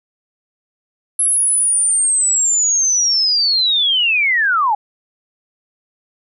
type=linear sweep; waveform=sine; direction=down; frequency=11030 to 794 Hz; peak=-12 dBFS; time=1.19-4.75 s; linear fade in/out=5 ms; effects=none